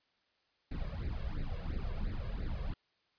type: noise with flanger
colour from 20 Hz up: brown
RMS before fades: -37 dBFS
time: 0.71-2.74 s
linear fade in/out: 5 ms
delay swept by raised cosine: 0.46 to 1.86 ms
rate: 2.9 Hz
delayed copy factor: +0.85
effects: white hiss -75 dBFS RMS until 3.18 s + resampled to 11025 Hz